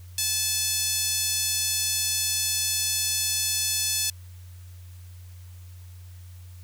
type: tone with high-pass filter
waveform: 5% pulse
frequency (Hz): 868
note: A5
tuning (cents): -24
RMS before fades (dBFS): -26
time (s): 0.18-4.1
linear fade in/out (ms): 2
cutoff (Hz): 3500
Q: 0.74
effects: added 90 Hz sine -41 dBFS peak until 6.63 s + white hiss -57 dBFS RMS until 6.63 s